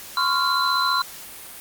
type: tone cluster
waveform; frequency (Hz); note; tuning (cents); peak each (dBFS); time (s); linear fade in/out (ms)
sine; 1027 / 1102 / 1393 / 4042; C6 / C#6 / F6 / B7; -33 / -11 / -5 / +39; -24; 0.17-1.02; 2
effects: white hiss -39 dBFS RMS until 1.6 s + Opus 48 kbps